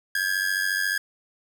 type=ring-modulated tone; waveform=45% pulse; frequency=1646 Hz; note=G#6; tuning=16 cents flat; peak=-20 dBFS; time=0.15-0.98 s; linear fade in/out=2 ms; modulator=47.1 Hz; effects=none